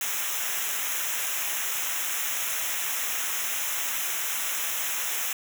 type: noise with comb filter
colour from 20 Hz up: white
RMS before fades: -29 dBFS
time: 0.01-5.33 s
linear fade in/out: 2 ms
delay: 0.22 ms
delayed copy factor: -1
effects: none